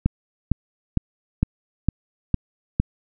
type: click train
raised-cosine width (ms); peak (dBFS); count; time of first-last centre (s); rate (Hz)
5; -5; 7; 0.06-2.8; 2.19
effects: none